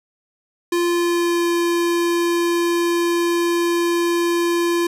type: tone with pitch glide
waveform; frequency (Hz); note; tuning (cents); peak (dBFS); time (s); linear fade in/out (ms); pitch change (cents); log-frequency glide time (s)
square; 346.7 to 343.3; F4 to F4; -13 to -30; -17; 0.72-4.87; 5; -17; 0.85-1.49
effects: resampled to 32000 Hz + 8-bit